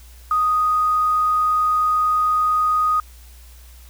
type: tone with quantisation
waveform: sine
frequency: 1244.5 Hz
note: D#6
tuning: in tune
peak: -15 dBFS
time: 0.31-3 s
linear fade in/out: 2 ms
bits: 7
effects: added 60 Hz sine -41 dBFS peak until 3.89 s + white hiss -50 dBFS RMS until 3.89 s